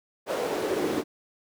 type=noise with high-pass filter sweep; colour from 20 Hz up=brown; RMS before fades=-28 dBFS; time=0.26-1.04 s; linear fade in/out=50 ms; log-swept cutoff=530 to 320 Hz; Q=3.2; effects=none